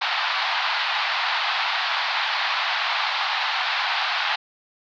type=band-pass noise; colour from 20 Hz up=pink; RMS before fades=-24 dBFS; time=0.01-4.36 s; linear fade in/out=10 ms; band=750 to 4500 Hz; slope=48 dB/octave; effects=none